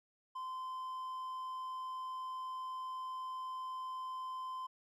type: tone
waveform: triangle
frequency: 1032 Hz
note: C6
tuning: 24 cents flat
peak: -38 dBFS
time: 0.35-4.67 s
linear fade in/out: 10 ms
effects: none